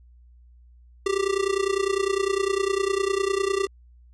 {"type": "tone with amplitude modulation", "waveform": "square", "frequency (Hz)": 392, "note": "G4", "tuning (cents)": 0, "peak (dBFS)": -19, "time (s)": [1.06, 3.67], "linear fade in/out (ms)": 5, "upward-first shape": "sine", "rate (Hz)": 29.9, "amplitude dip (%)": 85, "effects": ["added 60 Hz sine -49 dBFS peak until 4.13 s", "resampled to 22050 Hz"]}